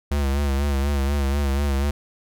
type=tone with vibrato; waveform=square; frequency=70 Hz; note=C#2; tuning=18 cents sharp; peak=-20 dBFS; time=0.11-1.91 s; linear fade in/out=5 ms; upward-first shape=sine; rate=4.1 Hz; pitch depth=59 cents each way; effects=none